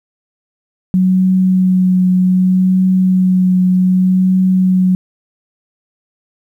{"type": "tone with vibrato", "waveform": "sine", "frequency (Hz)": 185, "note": "F#3", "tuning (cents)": 0, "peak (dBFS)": -8, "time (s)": [0.94, 4.95], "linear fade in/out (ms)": 0, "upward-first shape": "triangle", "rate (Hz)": 0.65, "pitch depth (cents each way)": 17, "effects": ["8-bit"]}